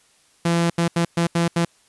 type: tone bursts at uneven times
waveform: sawtooth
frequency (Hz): 169.5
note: E3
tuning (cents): +49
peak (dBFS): -13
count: 6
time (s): 0.45-0.7 / 0.78-0.88 / 0.96-1.05 / 1.17-1.27 / 1.35-1.48 / 1.56-1.65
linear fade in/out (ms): 5
effects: white hiss -58 dBFS RMS until 1.88 s + resampled to 24000 Hz